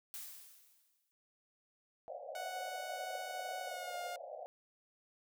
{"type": "noise with exponential decay", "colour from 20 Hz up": "blue", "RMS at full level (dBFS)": -44, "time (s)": [0.14, 1.11], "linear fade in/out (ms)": 0, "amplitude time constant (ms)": 210}
{"type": "band-pass noise", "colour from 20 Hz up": "pink", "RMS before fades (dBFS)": -47, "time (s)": [2.08, 4.46], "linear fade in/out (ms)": 0, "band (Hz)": [520, 750], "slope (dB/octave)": 96}
{"type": "tone with pitch glide", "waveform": "sawtooth", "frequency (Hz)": [740, 709], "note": ["F#5", "F5"], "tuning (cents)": [0, 26], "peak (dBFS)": -38, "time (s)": [2.35, 4.16], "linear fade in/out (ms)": 2, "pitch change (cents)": -74, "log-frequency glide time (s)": [3.65, 3.97]}
{"effects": []}